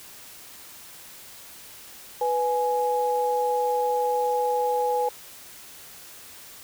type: tone pair together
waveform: sine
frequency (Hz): 493.9 / 835.2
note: B4 / G#5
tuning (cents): 0 / +10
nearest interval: major sixth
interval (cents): 910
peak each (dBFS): -24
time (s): 2.21-5.09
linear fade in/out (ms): 5
effects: white hiss -45 dBFS RMS until 6.63 s